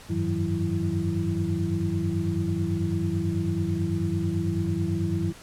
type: tone cluster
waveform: sine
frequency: 92.5 / 101.6 / 159.4 / 184.4 / 332.5 Hz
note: F#2 / G#2 / D#3 / F#3 / E4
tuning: 0 / -38 / +42 / -6 / +15 cents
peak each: -30 dBFS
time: 0.09-5.33 s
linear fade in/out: 20 ms
effects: pink hiss -47 dBFS RMS until 5.42 s + low-pass 11000 Hz 12 dB/octave